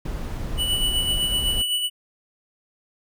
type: noise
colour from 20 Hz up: brown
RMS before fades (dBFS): -28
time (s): 0.05-1.62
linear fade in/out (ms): 5
type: tone with tremolo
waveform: square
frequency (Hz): 2957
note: F#7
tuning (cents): -2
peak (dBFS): -20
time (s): 0.57-1.9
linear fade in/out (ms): 50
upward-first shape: sine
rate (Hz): 7.9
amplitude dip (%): 45
effects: none